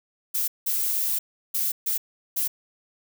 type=noise bursts at uneven times; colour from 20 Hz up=violet; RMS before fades=-25 dBFS; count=5; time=0.34-0.48 / 0.66-1.19 / 1.54-1.72 / 1.86-1.98 / 2.36-2.48 s; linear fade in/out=10 ms; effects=none